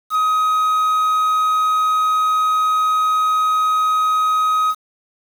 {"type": "tone with quantisation", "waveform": "triangle", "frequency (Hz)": 1262, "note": "D#6", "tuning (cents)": 24, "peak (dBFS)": -12, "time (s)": [0.1, 4.75], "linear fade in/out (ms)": 50, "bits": 6, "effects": []}